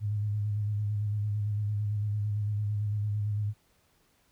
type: tone with vibrato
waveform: sine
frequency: 104.3 Hz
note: G#2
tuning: 8 cents sharp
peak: -27 dBFS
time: 0-3.54 s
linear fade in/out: 50 ms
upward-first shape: square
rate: 8.9 Hz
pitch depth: 28 cents each way
effects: pink hiss -68 dBFS RMS until 4.31 s